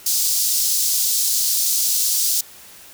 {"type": "high-pass noise", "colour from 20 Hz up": "pink", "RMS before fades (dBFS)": -19, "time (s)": [0.06, 2.41], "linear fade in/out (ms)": 5, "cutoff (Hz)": 4800, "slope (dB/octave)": 24, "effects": ["white hiss -43 dBFS RMS until 2.93 s"]}